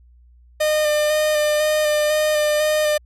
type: tone with vibrato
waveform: 45% pulse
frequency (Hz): 606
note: D#5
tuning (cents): -46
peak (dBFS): -16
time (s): 0.6-2.98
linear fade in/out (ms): 10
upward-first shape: square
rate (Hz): 2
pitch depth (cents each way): 16
effects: added 60 Hz sine -47 dBFS peak until 3.05 s + resampled to 32000 Hz